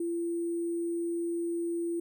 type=tone with sample-and-hold; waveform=sine; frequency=340.7 Hz; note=F4; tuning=43 cents flat; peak=-29 dBFS; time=0-2 s; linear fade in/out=5 ms; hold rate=8820 Hz; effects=none